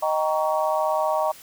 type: chord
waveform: sine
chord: Eb dominant seventh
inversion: none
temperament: just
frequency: 622.3 / 777.8 / 933.4 / 1120.1 Hz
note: Eb5 / G5 / Bb5 / Db6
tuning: 0 / -14 / +2 / +18 cents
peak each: -23 / -27 / -26 / -28 dBFS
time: 0.02-1.32 s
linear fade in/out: 10 ms
effects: white hiss -46 dBFS RMS until 1.42 s